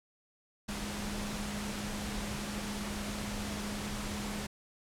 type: tone in noise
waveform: sine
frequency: 206.2 Hz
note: G#3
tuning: 12 cents flat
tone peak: -39 dBFS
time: 0.68-4.47 s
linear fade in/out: 10 ms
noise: pink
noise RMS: -39 dBFS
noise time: 0.68-4.47 s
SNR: -3 dB
effects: low-pass 10000 Hz 12 dB/octave